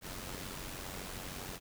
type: noise with amplitude modulation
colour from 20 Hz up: pink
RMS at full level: -41 dBFS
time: 0.01-1.6 s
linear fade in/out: 50 ms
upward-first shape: sine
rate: 92.6 Hz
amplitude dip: 55%
effects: none

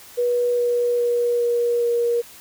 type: tone with pitch steps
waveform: sine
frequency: 485.7 / 482.6 / 479.6 / 476.5 / 473.5 Hz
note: B4 / B4 / A#4 / A#4 / A#4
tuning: -29 / -40 / +49 / +38 / +27 cents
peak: -17 dBFS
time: 0.17-2.22 s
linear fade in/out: 20 ms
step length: 410 ms
effects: white hiss -44 dBFS RMS until 2.4 s

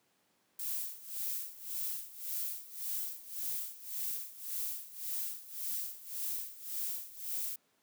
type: noise with tremolo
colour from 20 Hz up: violet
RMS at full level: -36 dBFS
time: 0.59-7.56 s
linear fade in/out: 5 ms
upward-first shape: sine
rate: 1.8 Hz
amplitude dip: 85%
effects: pink hiss -73 dBFS RMS until 7.82 s + high-pass 200 Hz 12 dB/octave

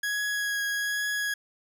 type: tone with vibrato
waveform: 40% pulse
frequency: 1663 Hz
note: G#6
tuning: 2 cents sharp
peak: -26 dBFS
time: 0.03-1.34 s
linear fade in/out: 5 ms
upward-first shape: triangle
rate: 1.2 Hz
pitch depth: 14 cents each way
effects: none

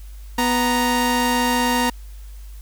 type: tone pair together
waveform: sawtooth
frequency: 246.9 / 932.3 Hz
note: B3 / A#5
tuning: 0 / 0 cents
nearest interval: octave + major seventh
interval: 2300 cents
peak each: -16 dBFS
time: 0.38-1.9 s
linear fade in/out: 5 ms
effects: added 50 Hz sine -34 dBFS peak until 2.61 s + white hiss -52 dBFS RMS until 2.61 s

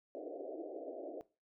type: band-pass noise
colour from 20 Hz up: white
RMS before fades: -45 dBFS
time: 0.15-1.21 s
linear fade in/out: 0 ms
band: 280 to 690 Hz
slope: 96 dB/octave
effects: noise-tail reverb RT60 0.3 s tail -19 dB re dry

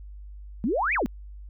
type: exponential two-way sweep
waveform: sine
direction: up then down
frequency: 196 to 2578 to 196 Hz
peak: -22 dBFS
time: 0.64-1.06 s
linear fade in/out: 0 ms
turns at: 0.94 s
effects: added 50 Hz sine -39 dBFS peak until 1.49 s

